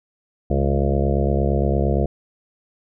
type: harmonic tone with a mistuned harmonic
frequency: 68.7 Hz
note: C#2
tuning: 15 cents flat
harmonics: 1 / 2 / 3 / 5 / 6 / 7 / 8 / 9 / 10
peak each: -20 / -23 / -25 / -27 / -28 / -28 / -29 / -30 / -30 dBFS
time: 0.5-2.06 s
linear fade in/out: 5 ms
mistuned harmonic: 3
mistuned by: +51 cents
effects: none